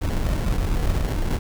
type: noise with sample-and-hold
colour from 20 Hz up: brown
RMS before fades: -22 dBFS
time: 0.01-1.39 s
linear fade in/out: 10 ms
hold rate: 1225 Hz
effects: none